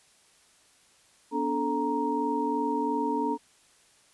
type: tone cluster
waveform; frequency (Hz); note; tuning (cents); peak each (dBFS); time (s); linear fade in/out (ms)
sine; 246.4 / 289.3 / 437.8 / 935; B3 / D4 / A4 / A#5; -4 / -26 / -9 / +5; -33 / -30 / -32 / -29; 1.31-3.38; 50
effects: white hiss -61 dBFS RMS until 4.13 s + resampled to 24000 Hz